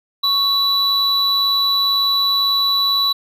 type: tone pair together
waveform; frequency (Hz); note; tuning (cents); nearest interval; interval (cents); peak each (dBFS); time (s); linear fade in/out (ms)
triangle; 1108.7 / 3951; C#6 / B7; 0 / 0; octave + minor seventh; 2200; -21 / -13; 0.23-3.13; 10
effects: none